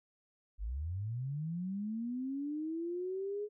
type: linear sweep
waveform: sine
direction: up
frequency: 45 to 422.8 Hz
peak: -35 dBFS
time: 0.58-3.49 s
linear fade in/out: 50 ms
effects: none